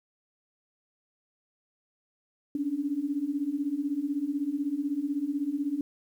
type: beating tone pair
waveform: sine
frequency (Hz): 275.5 / 291.5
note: C#4 / D4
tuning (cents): -11 / -13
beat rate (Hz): 16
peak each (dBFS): -32 / -29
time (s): 2.55-5.81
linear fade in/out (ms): 2
effects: 10-bit